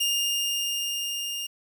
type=tone with level ramp; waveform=sawtooth; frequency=2819 Hz; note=F7; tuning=16 cents sharp; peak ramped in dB=-19 to -27 dBFS; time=0-1.47 s; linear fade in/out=10 ms; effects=9-bit